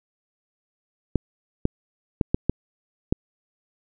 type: clicks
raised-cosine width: 3 ms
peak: -6 dBFS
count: 6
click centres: 1.157 / 1.654 / 2.212 / 2.345 / 2.496 / 3.125 s
effects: none